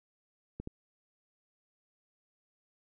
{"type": "clicks", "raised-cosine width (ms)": 3, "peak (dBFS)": -26, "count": 2, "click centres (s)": [0.6, 0.674], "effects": []}